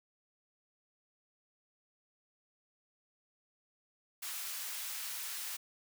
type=high-pass noise; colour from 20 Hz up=white; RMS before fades=-41 dBFS; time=4.22-5.57 s; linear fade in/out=10 ms; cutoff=1100 Hz; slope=12 dB/octave; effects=none